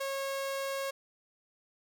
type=tone; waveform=sawtooth; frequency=546 Hz; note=C#5; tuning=26 cents flat; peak=-29 dBFS; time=0-0.91 s; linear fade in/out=10 ms; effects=none